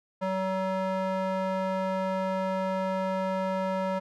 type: tone with band-pass filter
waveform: square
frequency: 189.2 Hz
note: F#3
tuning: 39 cents sharp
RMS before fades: -29 dBFS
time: 0.21-4 s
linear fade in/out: 20 ms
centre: 750 Hz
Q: 1.3
effects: none